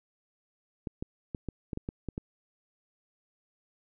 clicks, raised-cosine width 3 ms, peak -21 dBFS, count 9, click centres 0.872 / 1.025 / 1.348 / 1.487 / 1.732 / 1.774 / 1.889 / 2.087 / 2.179 s, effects none

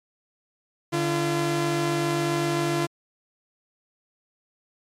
sawtooth tone pair together, 146.83 / 341.2 Hz, D3 / F4, 0 / -40 cents, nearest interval octave + minor third, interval 1460 cents, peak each -23 / -20 dBFS, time 0.92-2.87 s, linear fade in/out 20 ms, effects low-pass 11000 Hz 12 dB/octave + MP3 96 kbps

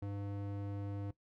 square tone with band-pass filter, 100.6 Hz, G2, 45 cents sharp, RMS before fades -41 dBFS, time 0.02-1.11 s, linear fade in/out 5 ms, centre 240 Hz, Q 0.62, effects noise-tail reverb RT60 0.1 s tail -18 dB re dry

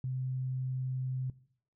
sine tone, 129.4 Hz, C3, 19 cents flat, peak -32 dBFS, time 0.04-1.3 s, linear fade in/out 2 ms, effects noise-tail reverb RT60 0.6 s tail -19 dB re dry

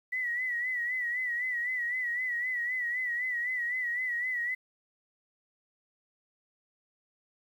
sine tone with vibrato, 1958 Hz, B6, 15 cents flat, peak -29 dBFS, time 0.12-4.55 s, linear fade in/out 10 ms, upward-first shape sine, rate 3.9 Hz, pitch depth 69 cents each way, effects 10-bit

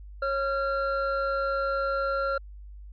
triangle tone pair together, 547.6 / 1376 Hz, C#5 / F6, -21 / -26 cents, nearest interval octave + major third, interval 1595 cents, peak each -26 dBFS, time 0.22-2.38 s, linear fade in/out 5 ms, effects added 50 Hz sine -41 dBFS peak until 2.92 s + resampled to 11025 Hz

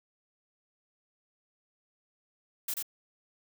blue noise with echo, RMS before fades -33 dBFS, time 2.68-2.74 s, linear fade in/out 5 ms, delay 87 ms, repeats 1, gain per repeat -2 dB, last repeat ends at 2.827 s, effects none

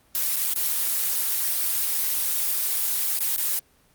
blue noise with dropouts, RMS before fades -24 dBFS, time 0.15-3.59 s, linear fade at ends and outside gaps 1 ms, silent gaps 0.36-0.366 / 0.537-0.559 / 3.189-3.205 / 3.363-3.379 s, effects pink hiss -60 dBFS RMS until 3.94 s + Opus 24 kbps

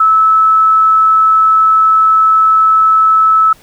sine tone, 1304 Hz, E6, 19 cents flat, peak -5 dBFS, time 0-3.53 s, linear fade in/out 5 ms, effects pink hiss -44 dBFS RMS until 3.62 s

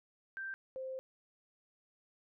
sine tone pair in turn, 1568 / 523.3 Hz, G6 / C5, 0 / 0 cents, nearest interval octave + perfect fifth, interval 1900 cents, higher first, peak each -39 / -39 dBFS, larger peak neither, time 0.37-0.54 / 0.76-0.99 s, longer second, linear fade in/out 0 ms, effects none

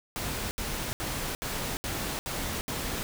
pink noise bursts, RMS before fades -33 dBFS, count 7, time 0.16-3.03 s, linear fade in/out 0 ms, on 350 ms, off 70 ms, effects none

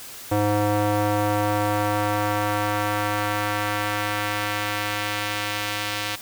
square tone with band-pass filter sweep, 104 Hz, G#2, 3 cents sharp, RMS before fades -24 dBFS, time 0.31-6.16 s, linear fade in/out 10 ms, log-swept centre 580 to 3200 Hz, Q 0.87, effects white hiss -39 dBFS RMS until 6.21 s

